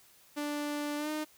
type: tone with pitch glide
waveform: sawtooth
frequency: 293.7 to 306.2 Hz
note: D4 to D#4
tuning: 0 to -28 cents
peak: -29 dBFS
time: 0.36-1.25 s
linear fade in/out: 20 ms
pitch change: +72 cents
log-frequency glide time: 0.97-1.1 s
effects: white hiss -61 dBFS RMS until 1.37 s